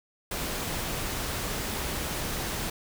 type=noise; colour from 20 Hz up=pink; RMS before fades=-32 dBFS; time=0.31-2.7 s; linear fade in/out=5 ms; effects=none